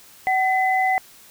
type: tone pair together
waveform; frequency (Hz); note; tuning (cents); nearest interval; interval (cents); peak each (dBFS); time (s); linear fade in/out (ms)
sine; 756.3 / 2019; F#5 / B6; +38 / +38; octave + perfect fourth; 1700; -18 / -22; 0.27-0.98; 0
effects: white hiss -48 dBFS RMS until 1.3 s